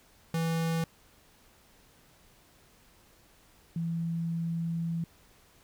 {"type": "tone pair in turn", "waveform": ["square", "sine"], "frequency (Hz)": [164.4, 166.79], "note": ["E3", "E3"], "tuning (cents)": [-4, 21], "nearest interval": "unison", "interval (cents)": 25, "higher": "second", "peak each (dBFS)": [-28, -29], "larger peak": "first", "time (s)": [[0.34, 0.84], [3.76, 5.04]], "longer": "second", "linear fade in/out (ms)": 2, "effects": ["pink hiss -61 dBFS RMS until 5.63 s"]}